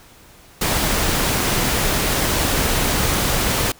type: noise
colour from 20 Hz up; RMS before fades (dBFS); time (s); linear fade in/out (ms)
pink; -19; 0.61-3.72; 5
effects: pink hiss -47 dBFS RMS until 3.79 s